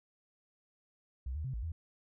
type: tone with pitch steps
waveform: sine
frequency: 64.4 / 76.7 / 131.2 / 56.2 / 81.6 Hz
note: C2 / D#2 / C3 / A1 / E2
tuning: -27 / -24 / +5 / +37 / -17 cents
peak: -35 dBFS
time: 1.26-1.72 s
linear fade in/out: 5 ms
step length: 92 ms
effects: none